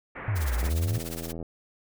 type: low-pass noise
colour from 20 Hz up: white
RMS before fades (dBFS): -39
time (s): 0.15-0.7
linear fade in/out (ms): 10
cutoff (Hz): 2200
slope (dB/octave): 48
type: exponential two-way sweep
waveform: sine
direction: down then up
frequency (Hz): 115.2 to 55 to 115.2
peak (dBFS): -24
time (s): 0.28-0.98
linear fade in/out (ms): 0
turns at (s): 0.55
type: noise with tremolo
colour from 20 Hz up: white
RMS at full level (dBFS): -37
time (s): 0.35-1.33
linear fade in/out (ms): 20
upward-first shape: sine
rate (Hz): 17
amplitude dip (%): 80
type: click train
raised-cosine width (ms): 2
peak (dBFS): -24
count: 67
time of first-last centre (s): 0.63-1.427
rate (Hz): 82.8
effects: none